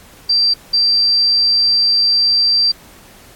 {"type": "tone bursts at uneven times", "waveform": "sine", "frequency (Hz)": 4699, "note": "D8", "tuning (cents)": 0, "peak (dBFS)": -10, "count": 2, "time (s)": [[0.29, 0.54], [0.73, 2.72]], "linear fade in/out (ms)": 10, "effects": ["pink hiss -43 dBFS RMS until 3.35 s", "AAC 64 kbps"]}